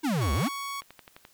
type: exponential two-way sweep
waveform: square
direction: down then up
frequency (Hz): 331.2 to 65.41 to 331.2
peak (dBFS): -25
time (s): 0.03-0.49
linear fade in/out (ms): 20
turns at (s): 0.33
type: tone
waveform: sawtooth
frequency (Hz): 1115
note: C#6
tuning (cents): +10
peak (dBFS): -29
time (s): 0.21-0.81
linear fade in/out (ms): 10
type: click train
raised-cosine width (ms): 0.3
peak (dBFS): -29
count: 6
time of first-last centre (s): 0.82-1.251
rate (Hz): 11.6
effects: white hiss -61 dBFS RMS until 1.33 s